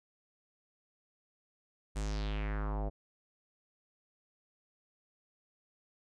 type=tone with low-pass filter sweep; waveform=square; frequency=51.9 Hz; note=G#1; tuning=in tune; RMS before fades=-35 dBFS; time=1.95-2.9 s; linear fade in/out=20 ms; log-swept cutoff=9000 to 620 Hz; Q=3; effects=none